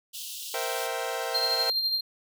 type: high-pass noise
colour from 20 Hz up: pink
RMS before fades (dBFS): -38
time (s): 0.13-0.88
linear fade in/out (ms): 20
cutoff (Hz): 2800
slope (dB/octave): 96
type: chord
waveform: sawtooth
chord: C dominant seventh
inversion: third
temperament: equal with one note detuned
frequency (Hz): 466.2 / 523.3 / 659.3 / 777.2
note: Bb4 / C5 / E5 / G5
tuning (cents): 0 / 0 / 0 / -15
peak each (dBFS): -31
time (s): 0.54-1.7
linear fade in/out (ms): 2
type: tone with tremolo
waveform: triangle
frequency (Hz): 4186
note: C8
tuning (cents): 0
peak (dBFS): -21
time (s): 1.34-2.01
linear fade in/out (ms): 10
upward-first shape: triangle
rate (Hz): 12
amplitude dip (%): 55
effects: none